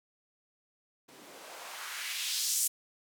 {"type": "noise with band-pass filter sweep", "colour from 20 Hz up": "blue", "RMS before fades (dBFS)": -36, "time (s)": [1.08, 2.68], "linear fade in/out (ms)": 10, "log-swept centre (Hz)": [210, 8600], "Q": 1.5, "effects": []}